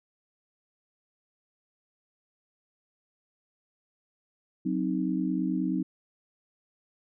sine chord, C diminished, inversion second, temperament equal, 185 / 261.6 / 311.1 Hz, Gb3 / C4 / Eb4, 0 / 0 / 0 cents, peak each -30 dBFS, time 4.65-5.83 s, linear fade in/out 10 ms, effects none

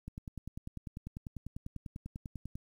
click train, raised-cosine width 5 ms, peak -29 dBFS, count 26, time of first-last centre 0.08-2.555 s, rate 10.1 Hz, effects 10-bit

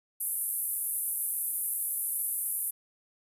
white band-pass noise, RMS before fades -32 dBFS, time 0.2-2.71 s, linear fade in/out 10 ms, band 9900 to 13000 Hz, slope 48 dB/octave, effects resampled to 32000 Hz

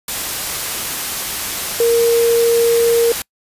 sine tone in noise, 466.2 Hz, A#4, in tune, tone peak -10 dBFS, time 1.8-3.12 s, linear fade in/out 2 ms, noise white, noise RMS -22 dBFS, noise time 0.08-3.22 s, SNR +9 dB, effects noise-tail reverb RT60 0.1 s tail -26 dB re dry + resampled to 32000 Hz

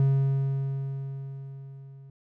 triangle tone with level ramp, 136.3 Hz, C#3, 29 cents flat, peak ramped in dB -16 to -43 dBFS, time 0-2.1 s, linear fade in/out 2 ms, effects none

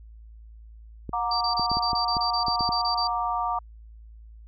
clicks, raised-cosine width 3 ms, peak -20 dBFS, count 9, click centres 1.093 / 1.596 / 1.716 / 1.77 / 1.932 / 2.168 / 2.483 / 2.608 / 2.691 s
sine chord, Gb augmented, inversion none, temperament equal with one note detuned, 723.9 / 932.3 / 1174.7 Hz, Gb5 / Bb5 / D6, -38 / 0 / 0 cents, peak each -28 dBFS, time 1.13-3.59 s, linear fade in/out 5 ms
sine tone bursts, 4658 Hz, D8, 15 cents flat, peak -25 dBFS, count 14, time 1.31-3.074 s, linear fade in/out 5 ms, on 100 ms, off 28 ms
effects added 55 Hz sine -43 dBFS peak until 4.47 s + MP3 96 kbps

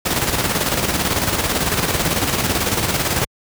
pink noise with tremolo, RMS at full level -17 dBFS, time 0.05-3.25 s, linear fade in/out 10 ms, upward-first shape square, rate 18 Hz, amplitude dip 45%, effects high-pass 60 Hz 12 dB/octave

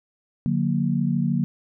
sine chord, D augmented, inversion none, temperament equal with one note detuned, 146.83 / 180.77 / 233.1 Hz, D3 / F#3 / A#3, 0 / -40 / 0 cents, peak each -24 dBFS, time 0.46-1.44 s, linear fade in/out 0 ms, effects none

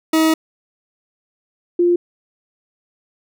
40% pulse / sine tone pair in turn, 318.6 / 349.5 Hz, D#4 / F4, +41 / +1 cents, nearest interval major second, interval 160 cents, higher second, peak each -11 dBFS, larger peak neither, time 0.13-0.34 / 1.79-1.96 s, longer first, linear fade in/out 5 ms, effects none

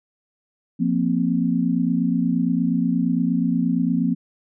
sine chord, F suspended fourth, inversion none, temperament equal, 174.61 / 233.1 / 261.6 Hz, F3 / Bb3 / C4, 0 / 0 / 0 cents, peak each -22 dBFS, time 0.79-4.15 s, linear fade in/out 20 ms, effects none

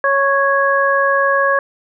harmonic tone, 553 Hz, C#5, 4 cents flat, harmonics 1 / 2 / 3, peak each -16 / -16 / -16 dBFS, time 0.04-1.59 s, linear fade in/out 2 ms, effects none

